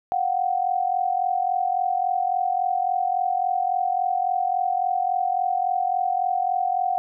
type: tone pair together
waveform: sine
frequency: 717.4 / 761 Hz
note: F5 / F#5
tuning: +46 / +48 cents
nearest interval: minor second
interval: 102 cents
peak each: -23 dBFS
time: 0.12-6.98 s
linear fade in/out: 0 ms
effects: none